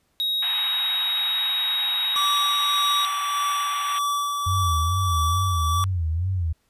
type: tone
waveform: triangle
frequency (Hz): 3791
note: A#7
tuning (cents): +28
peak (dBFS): -20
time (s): 0.2-3.05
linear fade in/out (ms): 0
type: band-pass noise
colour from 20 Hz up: white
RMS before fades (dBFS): -34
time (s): 0.42-3.99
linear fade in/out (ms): 5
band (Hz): 750 to 3700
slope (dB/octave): 96
type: tone with tremolo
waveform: square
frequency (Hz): 1154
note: D6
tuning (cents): -31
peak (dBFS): -22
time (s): 2.16-5.84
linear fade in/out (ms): 0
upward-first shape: sine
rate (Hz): 1.7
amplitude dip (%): 30
type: tone with vibrato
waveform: sine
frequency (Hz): 86.8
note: F2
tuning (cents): -10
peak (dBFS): -21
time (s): 4.46-6.53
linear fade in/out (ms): 10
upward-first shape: sine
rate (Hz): 2.3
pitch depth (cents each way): 160
effects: pink hiss -68 dBFS RMS until 6.69 s + resampled to 32000 Hz